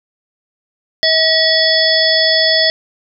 harmonic tone with a mistuned harmonic, 641 Hz, E5, 49 cents flat, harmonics 1 / 3 / 5 / 7 / 8, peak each -16 / -16 / -16 / -16 / -16 dBFS, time 1.03-2.7 s, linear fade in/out 0 ms, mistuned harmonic 5, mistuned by +97 cents, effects none

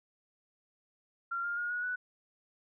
sine tone with pitch steps, 1380 / 1404.9 / 1430.3 / 1456.2 / 1482.5 Hz, F6 / F6 / F6 / F#6 / F#6, -21 / +10 / +41 / -28 / +3 cents, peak -32 dBFS, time 1.31-1.96 s, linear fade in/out 10 ms, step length 130 ms, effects none

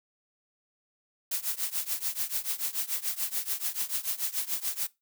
blue noise with tremolo, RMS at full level -28 dBFS, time 1.31-4.87 s, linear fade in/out 5 ms, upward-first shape triangle, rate 6.9 Hz, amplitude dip 95%, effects noise-tail reverb RT60 0.2 s tail -20 dB re dry

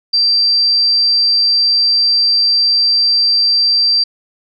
sine tone, 4699 Hz, D8, in tune, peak -9 dBFS, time 0.13-4.04 s, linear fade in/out 10 ms, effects none

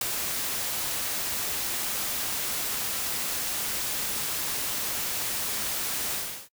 white noise with ADSR envelope, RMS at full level -24 dBFS, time 0.01-6.49 s, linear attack 4 ms, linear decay 5 ms, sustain -6 dB, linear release 350 ms, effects noise-tail reverb RT60 0.1 s tail -26 dB re dry

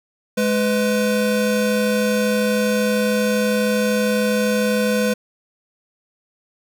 square tone pair together, 210 / 500.9 Hz, G#3 / B4, +19 / +24 cents, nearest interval octave + minor third, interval 1505 cents, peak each -20 dBFS, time 0.37-5.14 s, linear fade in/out 10 ms, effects none

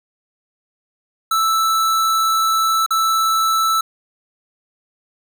square tone with dropouts, 1318.5 Hz, E6, in tune, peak -15 dBFS, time 1.31-3.81 s, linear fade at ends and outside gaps 5 ms, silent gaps 2.863-2.906 s, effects none

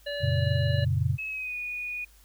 harmonic tone, 576 Hz, D5, 34 cents flat, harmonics 1 / 3 / 5 / 7, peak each -32 / -37 / -39 / -40 dBFS, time 0.06-0.85 s, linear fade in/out 10 ms
sine chord, F# major, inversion none, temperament equal with one note detuned, 91.01 / 116.54 / 138.59 Hz, F#2 / A#2 / C#3, -28 / 0 / 0 cents, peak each -27 dBFS, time 0.2-1.18 s, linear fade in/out 50 ms
sine tone with pitch glide, 2579 to 2463 Hz, E7 to D#7, -39 to -18 cents, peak -31 dBFS, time 1.18-2.05 s, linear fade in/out 10 ms, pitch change -79 cents, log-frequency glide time 1.28-1.56 s
effects added 51 Hz sine -55 dBFS peak until 2.24 s + white hiss -60 dBFS RMS until 2.24 s

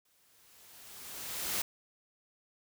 white noise with exponential growth, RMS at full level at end -32 dBFS, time 0.05-1.62 s, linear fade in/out 5 ms, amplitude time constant 340 ms, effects none

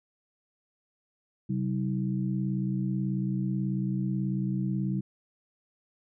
sine tone cluster, 133.3 / 191.6 / 318 Hz, C3 / G3 / D#4, +33 / -39 / +38 cents, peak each -30 / -29 / -37 dBFS, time 1.49-5.01 s, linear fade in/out 10 ms, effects none

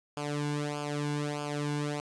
sawtooth tone with flanger, 146.83 Hz, D3, in tune, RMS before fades -33 dBFS, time 0.17-2 s, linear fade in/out 0 ms, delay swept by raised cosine 0.51 to 1.61 ms, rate 1.6 Hz, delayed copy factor -0.85, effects resampled to 22050 Hz

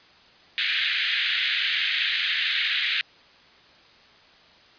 white band-pass noise, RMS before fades -25 dBFS, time 0.58-3.01 s, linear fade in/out 0 ms, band 1600 to 3900 Hz, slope 48 dB/octave, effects white hiss -53 dBFS RMS until 4.78 s + resampled to 11025 Hz

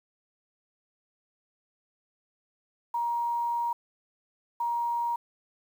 sine tone bursts at uneven times, 944 Hz, A#5, 22 cents sharp, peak -26 dBFS, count 2, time 2.94-3.73 / 4.6-5.16 s, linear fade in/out 5 ms, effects 9-bit

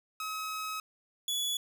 sawtooth tone pair in turn, 1277 / 3409 Hz, D#6 / G#7, +45 / +45 cents, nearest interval octave + perfect fourth, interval 1700 cents, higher second, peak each -31 / -27 dBFS, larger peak second, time 0.2-0.8 / 1.28-1.57 s, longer first, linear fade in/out 2 ms, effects none

